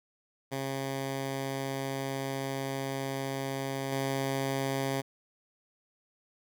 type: tone with level steps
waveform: 10% pulse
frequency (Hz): 135.6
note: C#3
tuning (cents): -38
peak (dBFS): -24 / -21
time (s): 0.51-5.02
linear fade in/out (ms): 20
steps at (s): 3.92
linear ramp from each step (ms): 5
effects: none